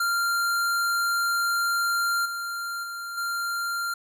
square tone with level steps, 1389 Hz, F6, 10 cents flat, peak -23 / -30 / -33 / -27 dBFS, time 0-3.94 s, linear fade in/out 5 ms, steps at 2.25 / 2.83 / 3.17 s, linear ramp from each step 10 ms, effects none

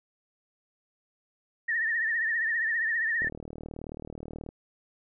sine tone with vibrato, 1820 Hz, A#6, 42 cents flat, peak -25 dBFS, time 1.68-3.29 s, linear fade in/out 10 ms, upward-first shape triangle, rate 15 Hz, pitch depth 93 cents each way
click train, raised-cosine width 2 ms, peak -26 dBFS, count 50, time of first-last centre 3.22-4.489 s, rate 38.6 Hz
effects none

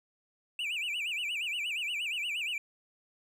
triangle tone with vibrato, 2618 Hz, E7, 13 cents flat, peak -30 dBFS, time 0.59-2.58 s, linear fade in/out 2 ms, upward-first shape sine, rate 8.5 Hz, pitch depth 220 cents each way, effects none

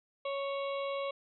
harmonic tone, 554.4 Hz, C#5, in tune, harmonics 1 / 2 / 4 / 5 / 6 / 7, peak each -34 / -40 / -46 / -48 / -50 / -51 dBFS, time 0.25-1.11 s, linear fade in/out 5 ms, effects none

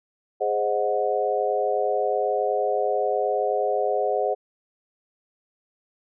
sine chord, Ab dominant seventh, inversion none, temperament equal with one note detuned, 415.3 / 523.3 / 622.3 / 733.2 Hz, Ab4 / C5 / Eb5 / Gb5, 0 / 0 / 0 / -16 cents, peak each -26 / -26 / -27 / -26 dBFS, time 0.4-4.35 s, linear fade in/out 20 ms, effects none

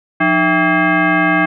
sine tone with frequency modulation, 659.3 Hz, E5, in tune, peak -10 dBFS, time 0.2-1.46 s, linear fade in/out 10 ms, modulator 483 Hz, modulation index 3.1, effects none

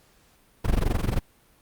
brown noise with amplitude modulation, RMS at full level -19 dBFS, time 0.64-1.2 s, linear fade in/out 10 ms, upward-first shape sine, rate 22.9 Hz, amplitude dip 90%, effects pink hiss -60 dBFS RMS until 1.61 s + Opus 48 kbps

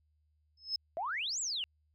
sine tone with exponential growth, 5190 Hz, E8, 28 cents flat, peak -27 dBFS, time 0.57-0.76 s, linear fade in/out 5 ms, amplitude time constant 40 ms
sine exponential two-way sweep, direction up then down, 622.3 to 7902 to 2727 Hz, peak -33 dBFS, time 0.97-1.64 s, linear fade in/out 0 ms, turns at 1.4 s
effects tanh soft clip ceiling -24 dBFS + added 76 Hz sine -70 dBFS peak until 1.94 s

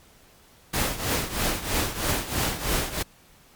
pink noise with tremolo, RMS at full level -23 dBFS, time 0.73-3.03 s, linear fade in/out 10 ms, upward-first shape triangle, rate 3.1 Hz, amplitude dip 80%, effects pink hiss -55 dBFS RMS until 3.55 s + MP3 96 kbps

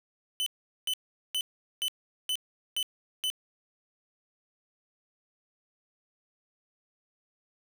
45% pulse tone bursts, 3019 Hz, F#7, 34 cents sharp, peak -27 dBFS, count 7, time 0.4-3.301 s, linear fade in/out 0 ms, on 63 ms, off 410 ms, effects none

